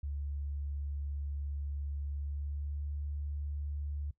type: tone with pitch glide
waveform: sine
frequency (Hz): 71.4 to 72.65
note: D2 to D2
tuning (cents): -48 to -18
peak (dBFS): -35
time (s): 0.03-4.11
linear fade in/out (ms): 5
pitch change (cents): +30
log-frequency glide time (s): 2.11-2.86
effects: noise-tail reverb RT60 0.1 s tail -19 dB re dry